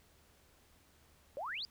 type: exponential sweep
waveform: sine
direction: up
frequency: 513 to 5010 Hz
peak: -38 dBFS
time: 1.37-1.65 s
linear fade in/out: 0 ms
effects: added 75 Hz sine -70 dBFS peak until 1.7 s + pink hiss -67 dBFS RMS until 1.7 s